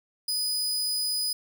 sawtooth tone, 4978 Hz, D#8, in tune, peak -23 dBFS, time 0.28-1.33 s, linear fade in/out 5 ms, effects none

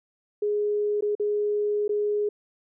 sine tone with dropouts, 416 Hz, G#4, 3 cents sharp, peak -22 dBFS, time 0.42-2.29 s, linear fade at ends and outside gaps 5 ms, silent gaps 1.009-1.023 / 1.152-1.197 / 1.88-1.892 s, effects none

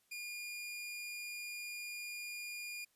sawtooth tone, 2425 Hz, D#7, 45 cents flat, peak -39 dBFS, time 0.11-2.85 s, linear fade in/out 10 ms, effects white hiss -75 dBFS RMS until 2.95 s + resampled to 32000 Hz

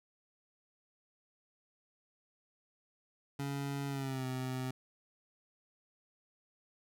25% pulse tone with pitch glide, 140 to 129.12 Hz, C#3 to C3, +18 to -23 cents, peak -32 dBFS, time 3.39-4.71 s, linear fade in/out 5 ms, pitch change -141 cents, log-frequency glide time 3.88-4.26 s, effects none

